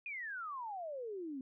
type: exponential sweep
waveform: sine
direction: down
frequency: 2500 to 254.7 Hz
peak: -40 dBFS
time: 0.06-1.41 s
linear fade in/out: 2 ms
effects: none